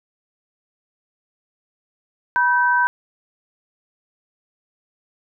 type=tone pair together; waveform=sine; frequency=974 / 1544.4 Hz; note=B5 / G6; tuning=-24 / -26 cents; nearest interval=minor sixth; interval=798 cents; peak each=-17 dBFS; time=2.36-2.87 s; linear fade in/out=0 ms; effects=none